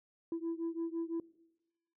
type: beating tone pair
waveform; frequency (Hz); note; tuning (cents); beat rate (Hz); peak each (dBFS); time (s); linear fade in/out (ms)
sine; 330 / 335.9; E4 / E4; +2 / +33; 5.9; -36 / -37; 0.32-1.2; 2
effects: noise-tail reverb RT60 1.0 s tail -22 dB re dry + tanh soft clip ceiling -31 dBFS